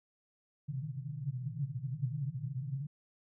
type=band-pass noise; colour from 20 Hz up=white; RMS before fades=-38 dBFS; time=0.68-2.87 s; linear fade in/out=10 ms; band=120 to 150 Hz; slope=96 dB/octave; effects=none